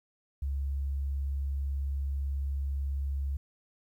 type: tone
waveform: sine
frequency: 69.1 Hz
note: C#2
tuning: 5 cents flat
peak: -29 dBFS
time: 0.42-3.37 s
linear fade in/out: 5 ms
effects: 11-bit